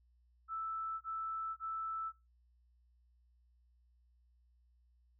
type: tone bursts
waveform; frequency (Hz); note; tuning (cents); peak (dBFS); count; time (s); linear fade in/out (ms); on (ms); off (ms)
sine; 1318.5; E6; 0; -37; 3; 0.48-2.124; 50; 530; 27
effects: noise-tail reverb RT60 0.2 s tail -18 dB re dry + added 60 Hz sine -67 dBFS peak until 5.19 s